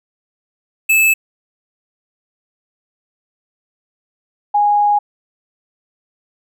square / sine tone pair in turn, 2615 / 825.8 Hz, E7 / G#5, -15 / -10 cents, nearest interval octave + minor sixth, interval 1995 cents, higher first, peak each -10 dBFS, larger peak neither, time 0.89-1.14 / 4.54-4.99 s, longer second, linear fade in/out 10 ms, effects none

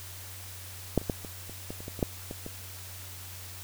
clicks, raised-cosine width 2 ms, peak -9 / -29 / -14 / -27 / -30 / -23 / -30 / -25 / -26 / -11 / -23 / -24 dBFS, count 12, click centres 0.977 / 1.015 / 1.098 / 1.248 / 1.496 / 1.705 / 1.805 / 1.881 / 1.992 / 2.028 / 2.311 / 2.464 s, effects added 92 Hz sine -45 dBFS peak until 3.63 s + white hiss -45 dBFS RMS until 3.63 s

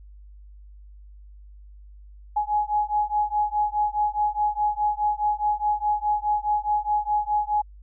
sine beating tone pair, 836 / 840.8 Hz, G#5 / G#5, +11 / +21 cents, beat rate 4.8 Hz, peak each -24 dBFS, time 2.36-7.62 s, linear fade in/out 10 ms, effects added 50 Hz sine -43 dBFS peak until 7.82 s

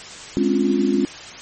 sine chord, Db major seventh, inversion second, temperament equal with one note detuned, 207.7 / 261.6 / 282.5 / 349.2 Hz, Ab3 / C4 / Db4 / F4, 0 / 0 / +33 / 0 cents, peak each -21 dBFS, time 0.37-1.05 s, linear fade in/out 0 ms, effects white hiss -36 dBFS RMS until 1.41 s + MP3 32 kbps

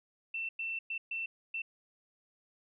sine tone bursts at uneven times, 2684 Hz, E7, 31 cents sharp, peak -34 dBFS, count 5, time 0.34-0.49 / 0.59-0.79 / 0.9-0.98 / 1.11-1.26 / 1.54-1.62 s, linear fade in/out 5 ms, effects none

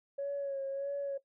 sine tone with vibrato, 554.4 Hz, C#5, in tune, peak -32 dBFS, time 0.18-1.18 s, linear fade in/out 10 ms, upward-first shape sine, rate 1.6 Hz, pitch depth 34 cents each way, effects noise-tail reverb RT60 0.1 s tail -17 dB re dry + tanh soft clip ceiling -29 dBFS

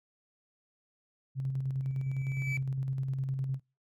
sine tone with tremolo, 133.7 Hz, C3, 38 cents sharp, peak -28 dBFS, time 1.35-3.6 s, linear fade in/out 50 ms, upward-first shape square, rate 9.8 Hz, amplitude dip 35%
triangle tone with exponential growth, 2305 Hz, D7, 33 cents flat, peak -29 dBFS, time 1.83-2.57 s, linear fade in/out 2 ms, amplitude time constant 160 ms
effects noise-tail reverb RT60 0.3 s tail -26 dB re dry + tanh soft clip ceiling -21 dBFS

